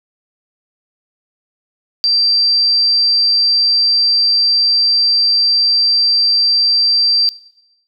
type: tone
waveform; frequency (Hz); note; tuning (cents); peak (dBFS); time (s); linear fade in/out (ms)
sine; 4699; D8; 0; -10; 2.04-7.29; 0
effects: noise-tail reverb RT60 0.9 s tail -20 dB re dry